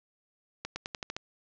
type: accelerating click train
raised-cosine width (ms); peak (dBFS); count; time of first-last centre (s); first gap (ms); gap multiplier
0.2; -18; 7; 0.65-1.165; 110; 0.9
effects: resampled to 16000 Hz + 9-bit